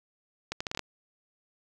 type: accelerating click train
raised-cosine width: 0.2 ms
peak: -15 dBFS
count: 7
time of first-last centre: 0.52-0.793 s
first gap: 85 ms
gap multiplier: 0.74
effects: none